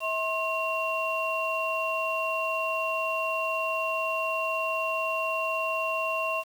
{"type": "tone cluster", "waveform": "sine", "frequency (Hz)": [646, 1067, 2752], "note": ["E5", "C6", "F7"], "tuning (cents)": [-35, 34, -26], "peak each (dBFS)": -30, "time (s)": [0, 6.44], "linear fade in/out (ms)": 50, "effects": ["tanh soft clip ceiling -16 dBFS", "8-bit"]}